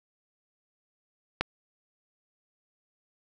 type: click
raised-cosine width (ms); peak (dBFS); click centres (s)
0.3; -9; 1.41
effects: none